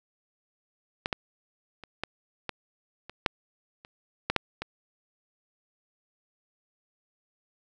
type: clicks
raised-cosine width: 0.3 ms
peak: -12 / -11 / -27 / -14 / -15 / -25 / -6 / -30 / -9 / -6 / -17 dBFS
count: 11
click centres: 1.059 / 1.128 / 1.837 / 2.036 / 2.493 / 3.096 / 3.262 / 3.849 / 4.3 / 4.363 / 4.62 s
effects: none